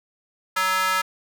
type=tone with high-pass filter; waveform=square; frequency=187 Hz; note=F#3; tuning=19 cents sharp; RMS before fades=-22 dBFS; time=0.56-1.02 s; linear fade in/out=10 ms; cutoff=1300 Hz; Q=2.6; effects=none